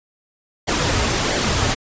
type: noise with flanger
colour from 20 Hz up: pink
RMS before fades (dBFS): -19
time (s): 0.67-1.75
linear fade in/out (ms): 20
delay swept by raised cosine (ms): 0.76 to 5.96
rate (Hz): 1.5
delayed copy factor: -0.55
effects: resampled to 16000 Hz